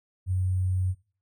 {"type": "tone with sample-and-hold", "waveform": "sine", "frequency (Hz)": 92.5, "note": "F#2", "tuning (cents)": 0, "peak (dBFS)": -23, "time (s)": [0.26, 0.95], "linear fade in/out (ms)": 50, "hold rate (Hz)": 8820, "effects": ["noise-tail reverb RT60 0.4 s tail -20 dB re dry"]}